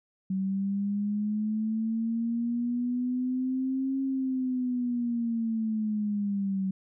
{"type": "linear two-way sweep", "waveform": "sine", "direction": "up then down", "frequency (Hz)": [189.2, 269.6, 189.2], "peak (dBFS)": -26, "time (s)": [0.3, 6.71], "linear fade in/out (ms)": 5, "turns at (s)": 4.01, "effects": []}